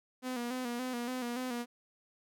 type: tone with vibrato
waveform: sawtooth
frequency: 246.9 Hz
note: B3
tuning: in tune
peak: -31 dBFS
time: 0.22-1.66 s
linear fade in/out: 50 ms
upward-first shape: square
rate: 3.5 Hz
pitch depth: 54 cents each way
effects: none